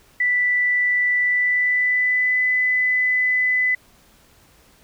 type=tone with pitch glide; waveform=sine; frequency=1975.5 to 2005 Hz; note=B6 to B6; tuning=0 to +26 cents; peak=-16 dBFS; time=0.2-3.75 s; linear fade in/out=5 ms; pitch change=+26 cents; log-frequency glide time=1.21-2.42 s; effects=pink hiss -54 dBFS RMS until 4.83 s